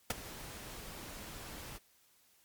pink noise with ADSR envelope, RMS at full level -30 dBFS, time 0.1-1.79 s, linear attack 5 ms, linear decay 19 ms, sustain -17 dB, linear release 30 ms, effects white hiss -68 dBFS RMS until 2.44 s + MP3 96 kbps

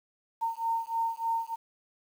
sine beating tone pair, 912 / 915.3 Hz, A#5 / A#5, -38 / -32 cents, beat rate 3.3 Hz, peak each -31 dBFS, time 0.41-1.56 s, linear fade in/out 20 ms, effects 9-bit

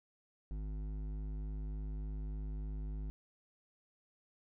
sine tone with hard clipping, 51.7 Hz, G#1, 7 cents flat, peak -40 dBFS, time 0.51-3.1 s, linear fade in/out 0 ms, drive 11 dB, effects none

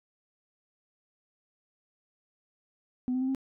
sine tone with pitch steps, 251.3 / 256.3 / 261.4 / 266.6 Hz, B3 / C4 / C4 / C4, +30 / -36 / -1 / +33 cents, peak -25 dBFS, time 3.08-3.348 s, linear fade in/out 0 ms, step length 67 ms, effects tanh soft clip ceiling -23 dBFS

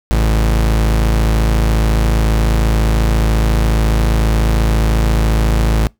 40% pulse tone pair together, 54.36 / 136.9 Hz, A1 / C#3, -20 / -21 cents, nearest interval octave + major third, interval 1599 cents, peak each -10 / -21 dBFS, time 0.11-5.87 s, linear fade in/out 0 ms, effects noise-tail reverb RT60 0.2 s tail -25 dB re dry

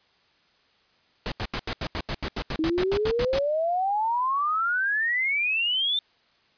pink noise bursts, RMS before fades -29 dBFS, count 16, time 1.26-3.387 s, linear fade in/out 0 ms, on 57 ms, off 81 ms
sine exponential sweep, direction up, 311.1 to 3603 Hz, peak -22 dBFS, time 2.59-5.99 s, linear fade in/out 2 ms
effects white hiss -63 dBFS RMS until 6.57 s + resampled to 11025 Hz

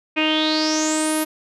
sawtooth tone with low-pass filter sweep, 311.1 Hz, D#4, in tune, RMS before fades -20 dBFS, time 0.16-1.25 s, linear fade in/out 20 ms, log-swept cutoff 2500 to 12000 Hz, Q 8.4, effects none

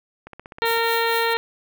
click train, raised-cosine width 0.5 ms, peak -23 dBFS, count 9, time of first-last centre 0.27-0.773 s, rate 15.9 Hz
harmonic tone, 459.9 Hz, A#4, 23 cents flat, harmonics 1 / 2 / 3 / 4 / 5 / 6 / 7 / 8 / 9, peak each -23 / -24 / -28 / -26 / -31 / -33 / -34 / -33 / -32 dBFS, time 0.62-1.37 s, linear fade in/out 0 ms
violet noise with tremolo, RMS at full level -30 dBFS, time 0.65-1.34 s, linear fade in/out 10 ms, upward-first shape triangle, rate 4.4 Hz, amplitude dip 75%
effects none

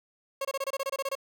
30% pulse tone bursts, 545 Hz, C#5, 29 cents flat, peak -26 dBFS, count 12, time 0.41-1.153 s, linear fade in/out 5 ms, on 39 ms, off 25 ms, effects none

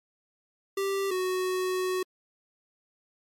square tone pair in turn, 392 / 370 Hz, G4 / F#4, 0 / 0 cents, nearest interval minor second, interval 100 cents, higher first, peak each -27 dBFS, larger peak neither, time 0.77-1.11 / 1.11-2.03 s, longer second, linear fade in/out 5 ms, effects MP3 64 kbps

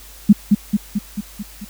sine tone with echo, 206.2 Hz, G#3, 12 cents flat, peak -3 dBFS, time 0.29-0.33 s, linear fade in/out 10 ms, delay 220 ms, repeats 6, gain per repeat -4 dB, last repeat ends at 1.65 s, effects added 50 Hz sine -42 dBFS peak until 1.69 s + white hiss -42 dBFS RMS until 1.69 s

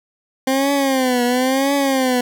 20% pulse tone with vibrato, 261.6 Hz, C4, in tune, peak -10 dBFS, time 0.47-2.21 s, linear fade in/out 5 ms, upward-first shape triangle, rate 0.98 Hz, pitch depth 140 cents each way, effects none

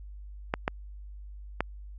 clicks, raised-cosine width 0.5 ms, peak -11 dBFS, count 3, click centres 0.539 / 0.679 / 1.606 s, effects added 50 Hz sine -41 dBFS peak until 1.98 s

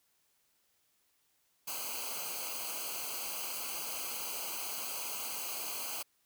white noise with comb filter, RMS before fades -39 dBFS, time 1.67-6.03 s, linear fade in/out 10 ms, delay 0.55 ms, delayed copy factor -1, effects white hiss -74 dBFS RMS until 6.25 s

